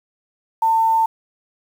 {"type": "tone with quantisation", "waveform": "sine", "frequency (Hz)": 898, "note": "A5", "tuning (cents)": 35, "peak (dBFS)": -13, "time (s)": [0.62, 1.06], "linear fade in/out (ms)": 5, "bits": 7, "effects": []}